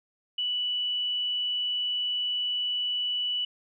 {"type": "tone", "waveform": "sine", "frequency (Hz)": 2960, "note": "F#7", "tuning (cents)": 0, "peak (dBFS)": -26, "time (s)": [0.38, 3.45], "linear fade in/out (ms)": 5, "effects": []}